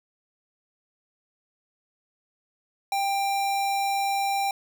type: tone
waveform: square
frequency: 791 Hz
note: G5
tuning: 15 cents sharp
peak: -24 dBFS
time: 2.92-4.51 s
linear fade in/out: 2 ms
effects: none